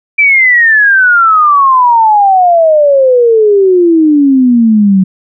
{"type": "exponential sweep", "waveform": "sine", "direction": "down", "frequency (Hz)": [2349, 185.1], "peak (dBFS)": -3, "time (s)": [0.18, 5.04], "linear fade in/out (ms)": 10, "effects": []}